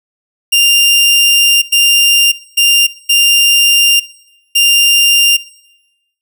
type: tone bursts at uneven times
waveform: sawtooth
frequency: 2794 Hz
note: F7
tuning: in tune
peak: -3 dBFS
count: 5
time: 0.52-1.62 / 1.72-2.32 / 2.57-2.87 / 3.09-4 / 4.55-5.37 s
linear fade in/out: 10 ms
effects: noise-tail reverb RT60 1.0 s tail -20 dB re dry